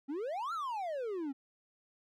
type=exponential two-way sweep; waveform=triangle; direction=up then down; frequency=260.9 to 1396.9 to 260.9 Hz; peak=-33 dBFS; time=0.08-1.33 s; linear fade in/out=20 ms; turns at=0.53 s; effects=none